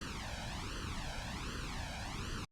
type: noise with flanger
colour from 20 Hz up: pink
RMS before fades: -41 dBFS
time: 0.01-2.45 s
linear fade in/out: 5 ms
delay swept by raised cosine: 0.66 to 1.3 ms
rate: 1.3 Hz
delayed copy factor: +0.9
effects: low-pass 6000 Hz 12 dB/octave + Opus 48 kbps